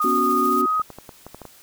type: tone with pitch glide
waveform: sine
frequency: 1233 to 1257.5 Hz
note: D#6 to D#6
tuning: -16 to +18 cents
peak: -18 dBFS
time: 0-0.82 s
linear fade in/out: 5 ms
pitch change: +34 cents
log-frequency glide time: 0.4-0.69 s
type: noise with tremolo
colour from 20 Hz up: blue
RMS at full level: -35 dBFS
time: 0.01-0.62 s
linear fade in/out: 10 ms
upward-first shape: sine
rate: 14 Hz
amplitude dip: 30%
type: chord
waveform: sine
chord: B suspended second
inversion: none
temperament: equal with one note detuned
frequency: 246.9 / 280.4 / 370 Hz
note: B3 / C#4 / F#4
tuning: 0 / +20 / 0 cents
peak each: -25 / -25 / -24 dBFS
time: 0.04-0.66 s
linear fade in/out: 5 ms
type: clicks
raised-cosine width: 1 ms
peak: -23 dBFS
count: 8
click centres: 0.797 / 0.903 / 0.986 / 1.092 / 1.266 / 1.346 / 1.417 / 1.453 s
effects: white hiss -50 dBFS RMS until 1.62 s